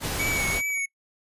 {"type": "noise", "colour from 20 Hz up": "pink", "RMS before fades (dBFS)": -29, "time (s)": [0, 0.62], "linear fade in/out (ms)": 50}
{"type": "tone with vibrato", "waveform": "square", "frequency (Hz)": 2251, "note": "C#7", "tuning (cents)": 26, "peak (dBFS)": -26, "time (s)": [0.19, 0.86], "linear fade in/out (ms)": 10, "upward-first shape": "triangle", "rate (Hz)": 2.6, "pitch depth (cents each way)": 41}
{"type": "clicks", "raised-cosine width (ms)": 0.5, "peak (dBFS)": [-26, -25, -35, -35], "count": 4, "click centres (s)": [0.479, 0.574, 0.703, 0.775]}
{"effects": ["noise-tail reverb RT60 0.1 s tail -25 dB re dry", "resampled to 32000 Hz"]}